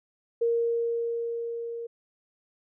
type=tone with level ramp; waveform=sine; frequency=466.2 Hz; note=A#4; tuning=in tune; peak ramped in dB=-21 to -33 dBFS; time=0.41-1.87 s; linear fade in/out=10 ms; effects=none